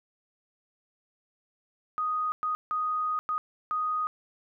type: tone bursts at uneven times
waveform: sine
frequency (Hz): 1244.5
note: D#6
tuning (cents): 0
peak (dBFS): -26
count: 5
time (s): 1.98-2.32 / 2.43-2.55 / 2.71-3.19 / 3.29-3.38 / 3.71-4.07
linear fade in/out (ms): 0
effects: none